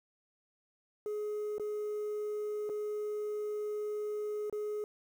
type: tone with dropouts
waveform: sine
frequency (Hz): 420.6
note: G#4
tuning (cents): +22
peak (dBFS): -31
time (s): 1.06-4.84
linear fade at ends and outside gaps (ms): 1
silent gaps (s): 1.582-1.597 / 2.692-2.697 / 4.498-4.526
effects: tanh soft clip ceiling -33 dBFS + 10-bit